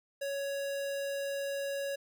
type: tone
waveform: square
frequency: 557 Hz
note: C#5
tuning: 8 cents sharp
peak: -34 dBFS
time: 0.21-1.96 s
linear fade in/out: 10 ms
effects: none